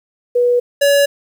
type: tone pair in turn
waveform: sine / square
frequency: 487.4 / 566.6 Hz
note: B4 / C#5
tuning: -23 / +38 cents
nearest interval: minor third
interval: 261 cents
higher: second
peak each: -10 dBFS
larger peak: neither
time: 0.35-0.6 / 0.81-1.06 s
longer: neither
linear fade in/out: 10 ms
effects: 8-bit